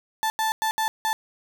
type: tone bursts at uneven times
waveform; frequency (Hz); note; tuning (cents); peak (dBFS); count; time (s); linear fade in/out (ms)
35% pulse; 880; A5; 0; -20; 5; 0.23-0.3 / 0.39-0.52 / 0.62-0.71 / 0.78-0.88 / 1.05-1.13; 0
effects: none